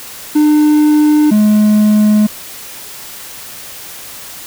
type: tone pair in turn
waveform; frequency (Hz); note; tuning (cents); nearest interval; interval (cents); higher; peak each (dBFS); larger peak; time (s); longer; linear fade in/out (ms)
triangle; 301.1 / 211.5; D4 / G#3; +43 / +32; tritone; 611; first; -4; neither; 0.35-1.31 / 1.31-2.27; neither; 10
effects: white hiss -30 dBFS RMS until 4.46 s